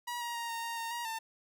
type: tone with pitch steps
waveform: sawtooth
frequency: 963 / 947 / 935 / 923 / 929 / 919 / 948 / 897 Hz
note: B5 / A#5 / A#5 / A#5 / A#5 / A#5 / A#5 / A5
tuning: -44 / +27 / +5 / -17 / -6 / -25 / +29 / +33 cents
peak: -32 dBFS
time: 0.07-1.19 s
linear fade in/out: 10 ms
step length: 140 ms
effects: none